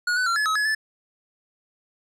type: tone with pitch steps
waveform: square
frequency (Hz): 1448 / 1500 / 1369 / 1709 / 1280 / 1695 / 1745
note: F#6 / F#6 / F6 / G#6 / D#6 / G#6 / A6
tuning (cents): -38 / +23 / -35 / +49 / +49 / +35 / -15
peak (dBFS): -21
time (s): 0.07-0.749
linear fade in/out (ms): 5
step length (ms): 97
effects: low-pass 8000 Hz 12 dB/octave